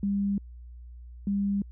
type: tone pair in turn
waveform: sine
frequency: 200 / 200 Hz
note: G3 / G3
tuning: +35 / +35 cents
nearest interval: unison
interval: 0 cents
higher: neither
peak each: -24 dBFS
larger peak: neither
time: 0.03-0.38 / 1.27-1.62 s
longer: neither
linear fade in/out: 2 ms
effects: added 60 Hz sine -42 dBFS peak until 1.71 s